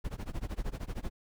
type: noise with tremolo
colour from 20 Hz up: brown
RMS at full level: -33 dBFS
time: 0.04-1.1 s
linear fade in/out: 10 ms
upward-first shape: sine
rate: 13 Hz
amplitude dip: 95%
effects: none